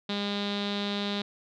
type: tone with low-pass filter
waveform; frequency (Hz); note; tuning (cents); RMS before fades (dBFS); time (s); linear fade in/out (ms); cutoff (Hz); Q
sawtooth; 203; G#3; -39; -31; 0.09-1.22; 5; 3800; 6.6
effects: none